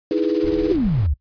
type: noise with tremolo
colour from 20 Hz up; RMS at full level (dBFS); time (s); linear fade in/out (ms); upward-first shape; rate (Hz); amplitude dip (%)
white; -34; 0.11-0.76; 0; sine; 17; 60
type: chord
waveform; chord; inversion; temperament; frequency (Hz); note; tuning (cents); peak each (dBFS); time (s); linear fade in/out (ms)
sine; E major seventh; third; equal; 311.1 / 329.6 / 415.3 / 493.9; D#4 / E4 / G#4 / B4; 0 / 0 / 0 / 0; -22 / -21 / -22 / -25; 0.11-0.72; 2
type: noise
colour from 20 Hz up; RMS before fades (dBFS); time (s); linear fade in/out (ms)
brown; -30; 0.43-1.07; 10
type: exponential sweep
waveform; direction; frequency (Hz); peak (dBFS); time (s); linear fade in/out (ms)
sine; down; 440 to 63.6; -16; 0.68-1.14; 10
effects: noise-tail reverb RT60 0.1 s tail -20 dB re dry + resampled to 11025 Hz